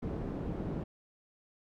white low-pass noise, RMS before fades -37 dBFS, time 0.02-0.84 s, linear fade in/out 10 ms, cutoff 290 Hz, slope 12 dB/octave, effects none

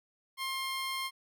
15% pulse tone, 1063 Hz, C6, 27 cents sharp, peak -27 dBFS, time 0.37-1.11 s, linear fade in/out 50 ms, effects none

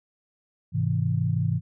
sine chord, Ab augmented, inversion none, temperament just, 103.83 / 129.78 / 162.23 Hz, Ab2 / C3 / E3, 0 / -14 / -27 cents, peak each -26 dBFS, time 0.72-1.61 s, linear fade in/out 50 ms, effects none

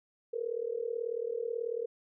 sine tone with amplitude modulation, 466.2 Hz, A#4, in tune, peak -28 dBFS, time 0.33-1.86 s, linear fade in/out 10 ms, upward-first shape sine, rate 38.3 Hz, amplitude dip 90%, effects none

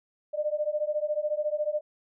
sine beating tone pair, 595 / 609 Hz, D5 / D#5, +22 / -37 cents, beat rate 14 Hz, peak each -29 / -29 dBFS, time 0.33-1.81 s, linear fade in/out 20 ms, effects none

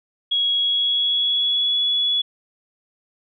sine tone with pitch glide, 3322 to 3394 Hz, G#7 to G#7, 0 to +37 cents, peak -17 dBFS, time 0.31-2.22 s, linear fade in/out 10 ms, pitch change +37 cents, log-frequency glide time 0.54-1.8 s, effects none

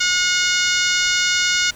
harmonic tone, 722 Hz, F#5, 43 cents flat, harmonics 2 / 3 / 4 / 5 / 6 / 7 / 8 / 9 / 10, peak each -21 / -23 / -24 / -25 / -26 / -26 / -27 / -28 / -28 dBFS, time 0-1.71 s, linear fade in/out 10 ms, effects pink hiss -43 dBFS RMS until 1.75 s

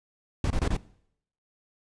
brown noise bursts, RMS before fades -25 dBFS, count 4, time 0.44-0.767 s, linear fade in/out 2 ms, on 63 ms, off 25 ms, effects noise-tail reverb RT60 0.7 s tail -21 dB re dry + resampled to 22050 Hz

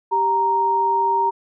sine tone pair together, 392 / 932.3 Hz, G4 / A#5, 0 / 0 cents, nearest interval octave + minor third, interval 1500 cents, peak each -25 / -16 dBFS, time 0.11-1.31 s, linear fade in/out 20 ms, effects none

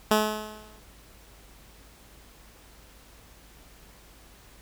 10% pulse tone with exponential decay, 214.3 Hz, A3, 45 cents flat, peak -9 dBFS, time 0.11-0.8 s, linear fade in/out 2 ms, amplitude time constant 150 ms, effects added 52 Hz sine -54 dBFS peak until 4.61 s + pink hiss -54 dBFS RMS until 4.61 s

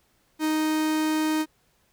45% pulse tone, 311.1 Hz, D#4, in tune, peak -22 dBFS, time 0.39-1.46 s, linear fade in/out 50 ms, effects pink hiss -66 dBFS RMS until 1.92 s

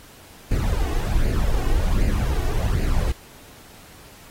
brown noise with flanger, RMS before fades -20 dBFS, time 0.51-3.12 s, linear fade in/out 5 ms, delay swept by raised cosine 0.43 to 2.73 ms, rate 1.3 Hz, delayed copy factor +0.7, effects pink hiss -47 dBFS RMS until 4.3 s + AAC 48 kbps

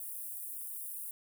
white high-pass noise, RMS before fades -42 dBFS, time 0-1.11 s, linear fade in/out 2 ms, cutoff 9000 Hz, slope 48 dB/octave, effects none

